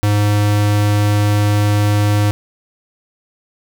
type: tone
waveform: square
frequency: 103.7 Hz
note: G#2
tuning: 2 cents flat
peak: -12 dBFS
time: 0.03-2.31 s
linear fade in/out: 0 ms
effects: none